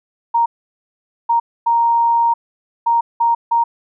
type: tone bursts at uneven times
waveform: sine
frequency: 932.3 Hz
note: A#5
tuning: in tune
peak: -11 dBFS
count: 6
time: 0.34-0.46 / 1.29-1.4 / 1.66-2.34 / 2.86-3.01 / 3.2-3.35 / 3.51-3.64 s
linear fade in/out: 10 ms
effects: none